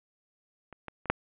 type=clicks; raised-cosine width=0.5 ms; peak=-30 / -23 / -27 / -8 dBFS; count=4; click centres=0.727 / 0.883 / 1.057 / 1.1 s; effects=resampled to 8000 Hz + 8-bit